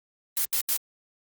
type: noise bursts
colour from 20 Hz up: blue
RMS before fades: -25 dBFS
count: 3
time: 0.37-0.767 s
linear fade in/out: 0 ms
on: 79 ms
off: 80 ms
effects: Opus 32 kbps